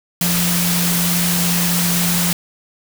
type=tone in noise; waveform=sine; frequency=174.61 Hz; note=F3; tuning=in tune; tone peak=-18 dBFS; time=0.21-2.33 s; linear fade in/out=2 ms; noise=white; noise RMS=-19 dBFS; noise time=0.21-2.33 s; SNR=-2 dB; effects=none